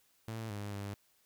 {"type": "tone with pitch steps", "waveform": "sawtooth", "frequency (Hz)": [111.9, 102.6, 100.7], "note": ["A2", "G#2", "G2"], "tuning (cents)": [30, -21, 47], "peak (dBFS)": -35, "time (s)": [0.28, 0.94], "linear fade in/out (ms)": 0, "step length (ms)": 220, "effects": ["white hiss -71 dBFS RMS until 1.25 s"]}